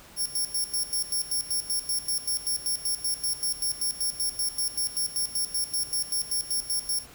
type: tone with tremolo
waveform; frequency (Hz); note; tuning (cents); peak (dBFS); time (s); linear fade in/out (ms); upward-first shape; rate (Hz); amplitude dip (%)
10% pulse; 5480; F8; -34; -19; 0.16-7.07; 50; square; 5.2; 80
effects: pink hiss -50 dBFS RMS until 7.14 s